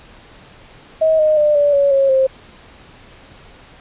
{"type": "tone with pitch steps", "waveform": "sine", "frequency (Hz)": [636, 616.8, 598.2, 580.2, 562.7, 545.7, 529.3], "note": ["D#5", "D#5", "D5", "D5", "C#5", "C#5", "C5"], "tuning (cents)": [38, -15, 32, -21, 26, -27, 20], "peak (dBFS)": -10, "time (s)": [1.01, 2.27], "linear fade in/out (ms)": 10, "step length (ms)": 180, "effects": ["pink hiss -43 dBFS RMS until 3.8 s", "resampled to 8000 Hz"]}